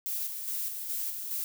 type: noise with tremolo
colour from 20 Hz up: violet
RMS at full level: -33 dBFS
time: 0.06-1.44 s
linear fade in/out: 0 ms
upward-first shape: square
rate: 2.4 Hz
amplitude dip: 40%
effects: none